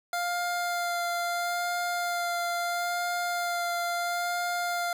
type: tone with vibrato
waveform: 25% pulse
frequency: 699 Hz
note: F5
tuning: 1 cent sharp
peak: -24 dBFS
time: 0.13-4.93 s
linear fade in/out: 2 ms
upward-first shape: sine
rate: 0.75 Hz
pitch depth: 12 cents each way
effects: none